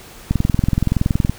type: click train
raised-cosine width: 5 ms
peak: -3 dBFS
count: 22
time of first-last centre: 0.31-1.296 s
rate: 21.3 Hz
effects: pink hiss -40 dBFS RMS until 1.38 s